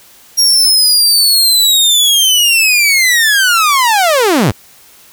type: linear sweep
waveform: sawtooth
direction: down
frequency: 5630 to 77.78 Hz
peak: -4 dBFS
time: 0.37-4.52 s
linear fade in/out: 20 ms
effects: white hiss -42 dBFS RMS until 5.12 s